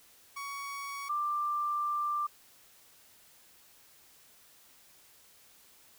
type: tone pair in turn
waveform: 30% pulse / sine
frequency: 1121 / 1183.7 Hz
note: C#6 / D6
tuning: +19 / +13 cents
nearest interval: minor second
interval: 94 cents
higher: second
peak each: -35 / -29 dBFS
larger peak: second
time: 0.36-1.09 / 1.09-2.27 s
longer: second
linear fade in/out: 10 ms
effects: white hiss -60 dBFS RMS until 5.98 s